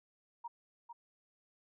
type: tone with echo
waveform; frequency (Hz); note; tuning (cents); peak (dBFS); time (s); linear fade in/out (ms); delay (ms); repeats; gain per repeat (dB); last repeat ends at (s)
sine; 941; A#5; +16; -40; 0.44-0.48; 10; 450; 1; -6; 0.93
effects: none